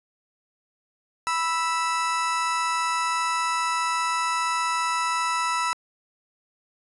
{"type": "tone pair together", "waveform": "35% pulse", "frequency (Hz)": [983.5, 1318.5], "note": ["B5", "E6"], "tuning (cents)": [-7, 0], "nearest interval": "perfect fourth", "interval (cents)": 507, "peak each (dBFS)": -24, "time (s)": [1.27, 5.73], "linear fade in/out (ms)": 0, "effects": ["resampled to 24000 Hz"]}